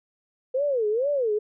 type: tone with vibrato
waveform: sine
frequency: 493.9 Hz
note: B4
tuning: in tune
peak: -21 dBFS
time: 0.54-1.39 s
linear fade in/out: 10 ms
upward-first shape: sine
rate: 2.2 Hz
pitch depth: 290 cents each way
effects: none